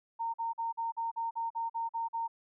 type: tone bursts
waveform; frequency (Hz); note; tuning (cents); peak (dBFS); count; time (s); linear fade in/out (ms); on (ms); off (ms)
sine; 918; A#5; -27; -31; 11; 0.19-2.28; 20; 150; 44
effects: none